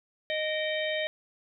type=harmonic tone with a mistuned harmonic; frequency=619 Hz; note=D#5; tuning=9 cents flat; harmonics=1 / 3 / 4 / 5 / 6; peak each=-30 / -35 / -36 / -37 / -38 dBFS; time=0.3-1.07 s; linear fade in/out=0 ms; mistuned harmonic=4; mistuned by=-110 cents; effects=none